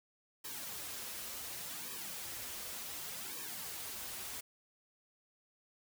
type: noise with flanger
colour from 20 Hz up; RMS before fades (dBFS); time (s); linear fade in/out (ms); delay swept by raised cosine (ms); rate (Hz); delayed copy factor
white; -44; 0.44-4.41; 10; 1.4 to 7.1; 0.68; -0.75
effects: none